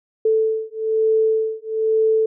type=beating tone pair; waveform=sine; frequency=440 / 441.1 Hz; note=A4 / A4; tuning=0 / +4 cents; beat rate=1.1 Hz; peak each=-19 / -19 dBFS; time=0.25-2.26 s; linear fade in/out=5 ms; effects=none